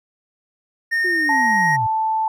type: tone with pitch glide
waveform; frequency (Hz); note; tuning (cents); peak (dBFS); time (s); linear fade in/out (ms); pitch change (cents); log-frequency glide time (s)
triangle; 1834 to 1879; A#6 to A#6; -29 to +13; -15; 0.91-1.77; 20; +42; 1.22-1.35
type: linear sweep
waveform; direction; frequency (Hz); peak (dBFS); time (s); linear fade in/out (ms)
sine; down; 370 to 103.83; -24; 1.04-1.87; 10
type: tone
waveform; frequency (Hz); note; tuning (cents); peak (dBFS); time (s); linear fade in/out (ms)
sine; 880; A5; 0; -17; 1.29-2.28; 2
effects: none